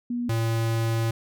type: tone pair in turn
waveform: sine / square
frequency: 241.2 / 113.83 Hz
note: B3 / A#2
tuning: -41 / -41 cents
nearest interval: octave + minor second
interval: 1300 cents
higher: first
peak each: -25 / -23 dBFS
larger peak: second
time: 0.1-0.29 / 0.29-1.11 s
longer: second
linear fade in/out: 5 ms
effects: none